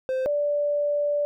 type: tone pair in turn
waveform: triangle / sine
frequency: 520 / 583.7 Hz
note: C5 / D5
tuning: -11 / -11 cents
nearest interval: major second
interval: 200 cents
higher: second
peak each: -21 dBFS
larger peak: neither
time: 0.09-0.26 / 0.26-1.25 s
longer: second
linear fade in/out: 0 ms
effects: none